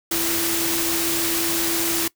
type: tone in noise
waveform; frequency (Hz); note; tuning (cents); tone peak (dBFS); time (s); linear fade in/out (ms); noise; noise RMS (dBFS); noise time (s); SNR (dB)
sine; 334; E4; +23; -26; 0.11-2.08; 5; white; -23; 0.11-2.08; -6
effects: noise-tail reverb RT60 0.1 s tail -21 dB re dry